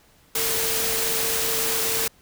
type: tone in noise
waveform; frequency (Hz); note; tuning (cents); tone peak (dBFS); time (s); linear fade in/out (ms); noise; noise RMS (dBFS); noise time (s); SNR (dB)
sine; 451.2; A4; +44; -31; 0.35-2.08; 5; white; -24; 0.35-2.08; -10
effects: pink hiss -57 dBFS RMS until 2.21 s